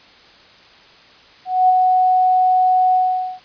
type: tone with ADSR envelope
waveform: sine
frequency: 740 Hz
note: F#5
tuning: in tune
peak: -8 dBFS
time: 1.45-3.4 s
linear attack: 240 ms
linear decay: 23 ms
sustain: -3 dB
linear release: 460 ms
effects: white hiss -46 dBFS RMS until 3.44 s + resampled to 11025 Hz